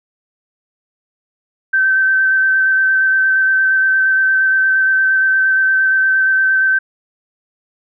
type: tone with vibrato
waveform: sine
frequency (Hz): 1546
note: G6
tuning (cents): -24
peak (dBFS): -10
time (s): 1.73-6.79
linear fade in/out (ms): 10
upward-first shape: square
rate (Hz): 8.6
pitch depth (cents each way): 11
effects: none